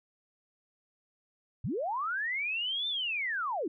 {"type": "linear two-way sweep", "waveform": "sine", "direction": "up then down", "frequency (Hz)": [82.41, 3600, 271.3], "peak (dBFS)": -30, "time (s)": [1.64, 3.68], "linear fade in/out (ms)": 5, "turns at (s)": 2.88, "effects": []}